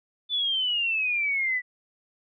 sine exponential sweep, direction down, 3520 to 1959 Hz, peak -23 dBFS, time 0.29-1.62 s, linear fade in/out 50 ms, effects none

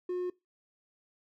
triangle tone, 360 Hz, F#4, 47 cents flat, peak -28 dBFS, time 0.09-0.3 s, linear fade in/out 5 ms, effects noise-tail reverb RT60 0.2 s tail -22 dB re dry + tanh soft clip ceiling -25 dBFS

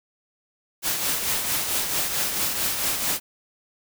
white noise with tremolo, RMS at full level -23 dBFS, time 0.82-3.2 s, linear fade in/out 50 ms, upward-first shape triangle, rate 4.5 Hz, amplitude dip 50%, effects none

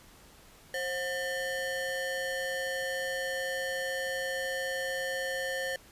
square ring-modulated tone, 629 Hz, D#5, 19 cents sharp, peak -29 dBFS, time 0.74-5.76 s, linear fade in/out 2 ms, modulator 1160 Hz, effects pink hiss -56 dBFS RMS until 5.91 s + resampled to 32000 Hz

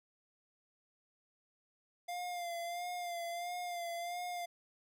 square tone with vibrato, 698 Hz, F5, 1 cent flat, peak -39 dBFS, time 2.08-4.46 s, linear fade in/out 10 ms, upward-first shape sine, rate 1.5 Hz, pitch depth 41 cents each way, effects none

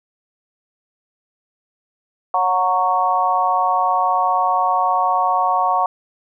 harmonic tone with a mistuned harmonic, 185 Hz, F#3, in tune, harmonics 3 / 4 / 5 / 6, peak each -28 / -18 / -20 / -19 dBFS, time 2.34-5.86 s, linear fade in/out 2 ms, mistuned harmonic 4, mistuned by -21 cents, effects none

